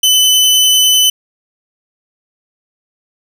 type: tone with vibrato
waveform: sawtooth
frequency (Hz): 3018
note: F#7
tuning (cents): +34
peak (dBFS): -4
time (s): 0.03-1.1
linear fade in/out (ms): 5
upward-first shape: sine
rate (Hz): 10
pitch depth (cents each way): 12
effects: 7-bit